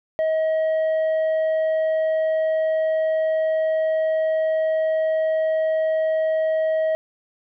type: tone with tanh clipping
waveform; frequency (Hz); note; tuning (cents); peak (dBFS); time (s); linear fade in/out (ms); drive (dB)
sine; 635; D#5; +35; -19; 0.19-6.95; 0; 4
effects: none